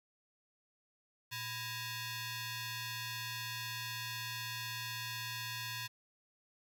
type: ring-modulated tone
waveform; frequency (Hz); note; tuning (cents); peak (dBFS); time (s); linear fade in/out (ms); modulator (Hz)
10% pulse; 880; A5; 0; -28; 1.31-5.88; 20; 762
effects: 11-bit